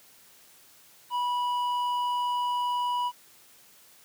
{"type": "tone with hard clipping", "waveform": "sine", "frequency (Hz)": 979, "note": "B5", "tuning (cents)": -15, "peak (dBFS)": -27, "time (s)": [1.1, 3.12], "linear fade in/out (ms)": 50, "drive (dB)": 6, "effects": ["white hiss -56 dBFS RMS until 4.04 s", "high-pass 80 Hz 12 dB/octave"]}